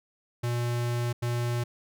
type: tone bursts at uneven times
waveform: square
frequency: 120 Hz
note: B2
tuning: 49 cents flat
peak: -27 dBFS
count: 2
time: 0.43-1.13 / 1.22-1.64 s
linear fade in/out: 10 ms
effects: none